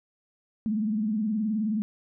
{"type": "tone with vibrato", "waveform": "sine", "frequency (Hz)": 214.7, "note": "A3", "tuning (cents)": -42, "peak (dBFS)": -24, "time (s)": [0.66, 1.82], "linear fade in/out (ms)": 0, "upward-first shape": "sine", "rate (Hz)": 19, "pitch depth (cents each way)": 100, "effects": []}